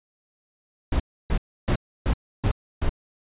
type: noise bursts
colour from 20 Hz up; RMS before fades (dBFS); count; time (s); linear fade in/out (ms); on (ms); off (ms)
brown; -21; 6; 0.92-2.894; 5; 79; 300
effects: resampled to 8000 Hz